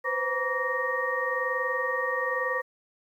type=tone cluster; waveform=sine; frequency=500 / 521 / 951 / 1149 / 1861 Hz; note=B4 / C5 / A#5 / D6 / A#6; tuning=+21 / -7 / +34 / -38 / -3 cents; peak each=-34 / -32 / -37 / -32 / -29 dBFS; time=0.04-2.62 s; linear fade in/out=20 ms; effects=10-bit